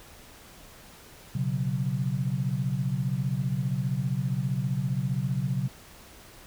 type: chord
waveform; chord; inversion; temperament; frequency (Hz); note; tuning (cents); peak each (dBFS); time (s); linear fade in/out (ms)
sine; B suspended second; none; equal; 123.47 / 138.59 / 185; B2 / C#3 / F#3; 0 / 0 / 0; -30 / -28 / -32; 1.35-5.68; 5
effects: pink hiss -50 dBFS RMS until 6.46 s